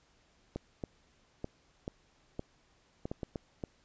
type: clicks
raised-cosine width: 2 ms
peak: -23 dBFS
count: 10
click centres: 0.56 / 0.838 / 1.444 / 1.879 / 2.394 / 3.055 / 3.115 / 3.232 / 3.358 / 3.638 s
effects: pink hiss -68 dBFS RMS until 3.84 s + resampled to 16000 Hz

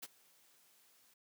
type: noise with ADSR envelope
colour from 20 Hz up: white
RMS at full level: -44 dBFS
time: 0.02-1.14 s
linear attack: 15 ms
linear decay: 32 ms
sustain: -24 dB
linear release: 6 ms
effects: high-pass 150 Hz 12 dB/octave

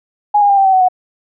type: tone with pitch steps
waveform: sine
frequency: 830 / 813.4 / 797.1 / 781.2 / 765.5 / 750.2 / 735.2 Hz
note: G#5 / G#5 / G5 / G5 / G5 / F#5 / F#5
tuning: -1 / -36 / +29 / -6 / -41 / +24 / -11 cents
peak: -7 dBFS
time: 0.34-0.886 s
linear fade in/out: 10 ms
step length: 78 ms
effects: none

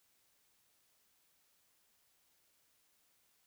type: silence
effects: white hiss -74 dBFS RMS until 3.46 s

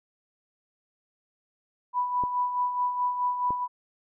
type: tone with tremolo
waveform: sine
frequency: 987.8 Hz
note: B5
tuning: in tune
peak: -22 dBFS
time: 1.93-3.68 s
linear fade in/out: 50 ms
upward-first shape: sine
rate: 4.7 Hz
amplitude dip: 55%
type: clicks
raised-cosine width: 2 ms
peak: -23 / -23 dBFS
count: 2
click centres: 2.237 / 3.506 s
effects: none

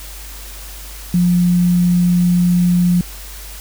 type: tone with quantisation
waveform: sine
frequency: 176.8 Hz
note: F3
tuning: 22 cents sharp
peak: -10 dBFS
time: 1.14-3.01 s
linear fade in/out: 2 ms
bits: 6
effects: added 50 Hz sine -32 dBFS peak until 3.6 s + white hiss -35 dBFS RMS until 3.6 s

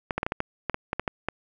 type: clicks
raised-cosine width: 0.5 ms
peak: -11 dBFS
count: 12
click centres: 0.108 / 0.18 / 0.231 / 0.265 / 0.321 / 0.404 / 0.697 / 0.744 / 0.931 / 0.996 / 1.078 / 1.286 s
effects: none

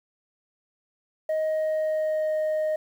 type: tone with pitch glide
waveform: sine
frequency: 627 to 620.2 Hz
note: D#5 to D#5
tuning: +13 to -6 cents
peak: -20 dBFS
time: 1.29-2.76 s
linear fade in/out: 5 ms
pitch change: -19 cents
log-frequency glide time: 1.41-2.38 s
effects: tanh soft clip ceiling -22 dBFS + 9-bit

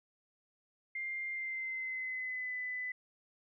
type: tone with pitch glide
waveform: sine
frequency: 2100 to 2002 Hz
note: C7 to B6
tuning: +6 to +23 cents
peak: -36 dBFS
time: 0.95-2.92 s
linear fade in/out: 5 ms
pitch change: -83 cents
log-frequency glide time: 1.33-2.55 s
effects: none

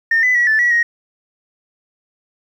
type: tone with pitch steps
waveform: sine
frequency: 1821 / 2002 / 1928 / 1754 / 1932 / 1879 Hz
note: A#6 / B6 / B6 / A6 / B6 / A#6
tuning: -41 / +23 / -42 / -6 / -39 / +13 cents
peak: -10 dBFS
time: 0.11-0.83 s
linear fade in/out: 5 ms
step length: 120 ms
effects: tanh soft clip ceiling -7 dBFS + 8-bit

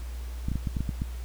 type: clicks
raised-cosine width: 5 ms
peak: -17 dBFS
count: 8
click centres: 0.485 / 0.517 / 0.556 / 0.672 / 0.768 / 0.806 / 0.892 / 1.019 s
effects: added 60 Hz sine -33 dBFS peak until 1.24 s + pink hiss -50 dBFS RMS until 1.24 s

